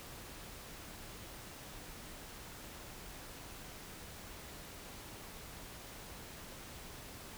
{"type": "silence", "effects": ["pink hiss -50 dBFS RMS until 7.37 s"]}